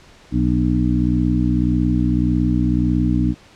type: harmonic tone with a mistuned harmonic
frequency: 61.74 Hz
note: B1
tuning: in tune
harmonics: 1 / 2 / 3 / 4 / 5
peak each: -21 / -21 / -21 / -21 / -21 dBFS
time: 0.31-3.35 s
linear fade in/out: 50 ms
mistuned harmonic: 5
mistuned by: -30 cents
effects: pink hiss -47 dBFS RMS until 3.55 s + low-pass 6000 Hz 12 dB/octave